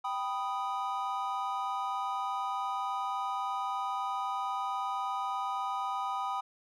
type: chord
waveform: triangle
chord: G augmented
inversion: none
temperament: equal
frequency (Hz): 784 / 987.8 / 1244.5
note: G5 / B5 / D#6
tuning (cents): 0 / 0 / 0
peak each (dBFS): -34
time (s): 0.04-6.41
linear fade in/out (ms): 10
effects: none